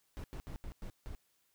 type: noise bursts at uneven times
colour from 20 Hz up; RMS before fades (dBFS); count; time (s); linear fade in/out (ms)
brown; -43; 6; 0.17-0.24 / 0.33-0.4 / 0.47-0.56 / 0.64-0.72 / 0.82-0.9 / 1.06-1.15; 0
effects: white hiss -75 dBFS RMS until 1.54 s